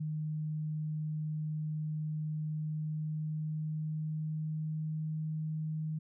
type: tone with pitch glide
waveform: sine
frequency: 154 to 156.06 Hz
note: D#3 to D#3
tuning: -17 to +6 cents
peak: -33 dBFS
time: 0-5.99 s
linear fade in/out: 10 ms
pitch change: +23 cents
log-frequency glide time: 2.45-5.15 s
effects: none